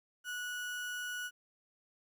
35% pulse tone, 1468 Hz, F#6, 14 cents flat, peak -36 dBFS, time 0.24-1.31 s, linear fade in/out 50 ms, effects 12-bit

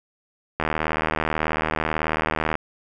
click train, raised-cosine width 0.5 ms, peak -7 dBFS, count 154, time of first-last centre 0.6-2.554 s, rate 78.3 Hz, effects none

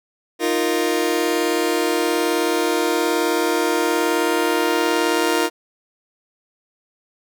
sawtooth chord, Eb suspended second, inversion none, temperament just, 311.1 / 350 / 466.7 Hz, Eb4 / F4 / Bb4, 0 / +4 / +2 cents, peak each -19 / -17 / -18 dBFS, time 0.39-5.5 s, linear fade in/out 50 ms, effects none

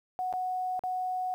sine tone with dropouts, 738 Hz, F#5, 5 cents flat, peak -29 dBFS, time 0.19-1.34 s, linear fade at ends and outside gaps 0 ms, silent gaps 0.327-0.337 / 0.793-0.837 s, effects 10-bit

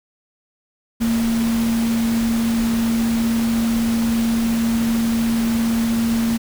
sine tone in noise, 229.4 Hz, A#3, 28 cents flat, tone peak -16 dBFS, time 1-6.38 s, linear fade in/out 20 ms, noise pink, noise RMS -29 dBFS, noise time 1-6.38 s, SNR +10 dB, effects none

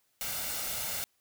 white noise with comb filter, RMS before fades -35 dBFS, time 0.21-1.04 s, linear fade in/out 0 ms, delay 1.4 ms, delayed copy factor +0.5, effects white hiss -73 dBFS RMS until 1.2 s

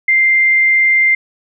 sine tone, 2094 Hz, C7, 1 cent sharp, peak -8 dBFS, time 0.08-1.15 s, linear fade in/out 5 ms, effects none

